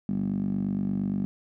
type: tone with band-pass filter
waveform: 10% pulse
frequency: 48.65 Hz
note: G1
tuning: 12 cents flat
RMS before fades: -28 dBFS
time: 0.09-1.25 s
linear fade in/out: 0 ms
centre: 210 Hz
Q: 5.8
effects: none